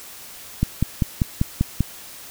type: click train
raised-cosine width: 5 ms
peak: -5 dBFS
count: 7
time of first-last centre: 0.63-1.806 s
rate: 5.1 Hz
effects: white hiss -40 dBFS RMS until 2.3 s